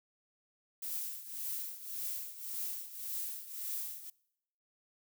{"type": "noise with tremolo", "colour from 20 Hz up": "violet", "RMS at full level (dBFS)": -37, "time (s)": [0.82, 4.1], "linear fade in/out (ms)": 5, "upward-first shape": "triangle", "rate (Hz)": 1.8, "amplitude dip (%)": 80, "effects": ["noise-tail reverb RT60 0.8 s tail -23 dB re dry"]}